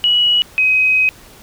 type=tone pair in turn; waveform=sine; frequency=2924 / 2526 Hz; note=F#7 / D#7; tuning=-21 / +26 cents; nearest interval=minor third; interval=253 cents; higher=first; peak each=-10 dBFS; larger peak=neither; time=0.04-0.42 / 0.58-1.09 s; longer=second; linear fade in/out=0 ms; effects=pink hiss -42 dBFS RMS until 1.42 s